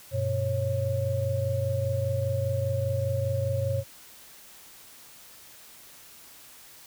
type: tone cluster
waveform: sine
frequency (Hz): 96.5 / 121.5 / 547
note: G2 / B2 / C#5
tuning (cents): -27 / -28 / -23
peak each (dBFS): -29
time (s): 0.11-3.84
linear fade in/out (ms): 50
effects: white hiss -50 dBFS RMS until 6.86 s